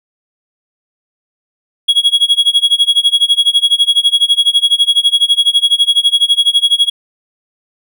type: tone with tremolo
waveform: triangle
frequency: 3322 Hz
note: G#7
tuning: in tune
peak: -3 dBFS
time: 1.88-6.9 s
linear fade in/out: 10 ms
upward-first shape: sine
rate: 12 Hz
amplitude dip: 95%
effects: none

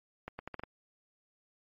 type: accelerating click train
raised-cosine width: 0.5 ms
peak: -25 dBFS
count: 6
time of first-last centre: 0.28-0.636 s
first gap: 110 ms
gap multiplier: 0.78
effects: MP3 32 kbps

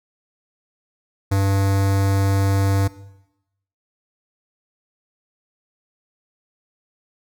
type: tone with notch filter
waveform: square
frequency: 98 Hz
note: G2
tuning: in tune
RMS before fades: -18 dBFS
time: 1.31-2.88 s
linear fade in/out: 10 ms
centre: 2900 Hz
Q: 1.6
effects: noise-tail reverb RT60 0.9 s tail -18 dB re dry

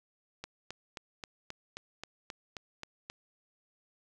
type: click train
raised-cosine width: 0.2 ms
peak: -23 dBFS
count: 11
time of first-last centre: 0.44-3.1 s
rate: 3.76 Hz
effects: none

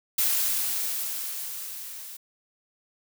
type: noise with level ramp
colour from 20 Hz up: blue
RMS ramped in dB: -23 to -41 dBFS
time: 0.18-2.17 s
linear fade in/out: 5 ms
effects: none

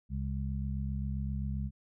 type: harmonic tone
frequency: 67.6 Hz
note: C#2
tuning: 43 cents flat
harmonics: 1 / 2 / 3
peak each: -34 / -37 / -39 dBFS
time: 0.09-1.71 s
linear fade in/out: 50 ms
effects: none

